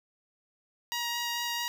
10% pulse tone with vibrato, 949 Hz, A#5, 31 cents sharp, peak -22 dBFS, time 0.92-1.68 s, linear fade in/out 0 ms, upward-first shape sine, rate 4.5 Hz, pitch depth 8 cents each way, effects none

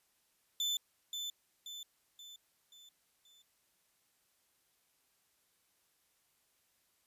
35% pulse tone with echo, 3520 Hz, A7, in tune, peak -30 dBFS, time 0.6-0.77 s, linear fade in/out 2 ms, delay 530 ms, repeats 5, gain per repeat -6 dB, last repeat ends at 3.42 s, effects white hiss -75 dBFS RMS until 7.06 s + resampled to 32000 Hz

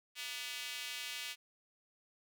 square tone with high-pass filter, 134 Hz, C3, 42 cents sharp, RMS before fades -43 dBFS, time 0.15-1.36 s, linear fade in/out 50 ms, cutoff 2700 Hz, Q 1.8, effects none

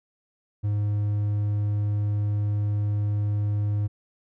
triangle tone, 103.6 Hz, G#2, 4 cents flat, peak -20 dBFS, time 0.63-3.88 s, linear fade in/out 20 ms, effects none

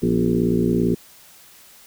harmonic tone with a mistuned harmonic, 57.7 Hz, A#1, 17 cents flat, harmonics 1 / 2 / 3 / 4 / 5 / 6 / 7 / 8, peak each -33 / -28 / -22 / -21 / -30 / -23 / -24 / -33 dBFS, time 0.02-0.95 s, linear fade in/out 10 ms, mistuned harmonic 4, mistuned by +92 cents, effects white hiss -48 dBFS RMS until 1.86 s

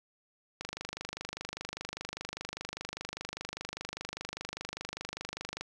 click train, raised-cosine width 0.2 ms, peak -20 dBFS, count 126, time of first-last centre 0.61-5.61 s, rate 25 Hz, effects none

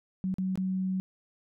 sine tone with dropouts, 187.8 Hz, F#3, 26 cents sharp, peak -27 dBFS, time 0.24-1 s, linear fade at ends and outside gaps 0 ms, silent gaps 0.341-0.384 / 0.556-0.575 s, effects none

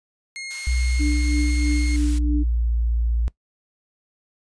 sawtooth tone, 2145 Hz, C7, 42 cents sharp, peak -27 dBFS, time 0.36-1.96 s, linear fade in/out 0 ms
white high-pass noise, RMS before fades -37 dBFS, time 0.5-2.19 s, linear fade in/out 10 ms, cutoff 1200 Hz, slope 12 dB/octave
sine tone with pitch glide, 61.74 to 57.61 Hz, B1 to A#1, 0 to -20 cents, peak -18 dBFS, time 0.67-3.28 s, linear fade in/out 0 ms, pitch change -120 cents, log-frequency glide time 1.58-2.7 s
sine tone with tremolo, 296.4 Hz, D4, 16 cents sharp, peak -20 dBFS, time 0.99-2.44 s, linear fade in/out 20 ms, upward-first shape triangle, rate 3.1 Hz, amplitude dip 65%
effects noise-tail reverb RT60 0.1 s tail -20 dB re dry + resampled to 22050 Hz

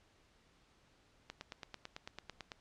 click train, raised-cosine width 0.2 ms, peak -27 dBFS, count 12, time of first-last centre 1.3-2.518 s, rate 9.03 Hz, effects pink hiss -69 dBFS RMS until 2.6 s + low-pass 6000 Hz 12 dB/octave

